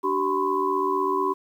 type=tone cluster; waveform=sine; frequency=293.7 / 382.1 / 1006 / 1082 Hz; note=D4 / G4 / B5 / C#6; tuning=0 / -44 / +32 / -42 cents; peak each=-31 / -25 / -25 / -28 dBFS; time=0.03-1.34 s; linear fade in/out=20 ms; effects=9-bit